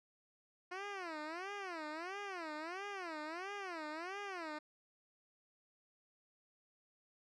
10% pulse tone with vibrato, 351.2 Hz, F4, 10 cents sharp, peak -34 dBFS, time 0.71-4.59 s, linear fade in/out 10 ms, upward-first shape sine, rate 1.5 Hz, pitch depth 260 cents each way, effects low-pass 4000 Hz 12 dB/octave

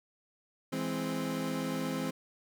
30% pulse chord, E augmented, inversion none, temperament equal, 164.81 / 207.7 / 261.6 Hz, E3 / G#3 / B#3, 0 / 0 / 0 cents, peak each -35 / -36 / -32 dBFS, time 0.72-2.11 s, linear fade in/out 10 ms, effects none

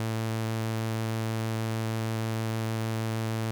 sawtooth tone, 111.7 Hz, A2, 27 cents sharp, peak -24 dBFS, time 0-3.51 s, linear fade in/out 0 ms, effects none

